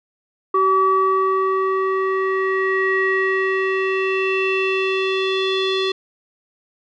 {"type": "tone with low-pass filter sweep", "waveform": "square", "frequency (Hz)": 381.9, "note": "G4", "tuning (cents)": -45, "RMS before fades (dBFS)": -19, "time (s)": [0.54, 5.92], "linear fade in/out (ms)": 5, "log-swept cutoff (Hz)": [1100, 3700], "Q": 5.5, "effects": []}